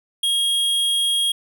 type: tone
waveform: square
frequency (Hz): 3268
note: G#7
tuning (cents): -29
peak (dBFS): -18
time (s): 0.23-1.32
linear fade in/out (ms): 5
effects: none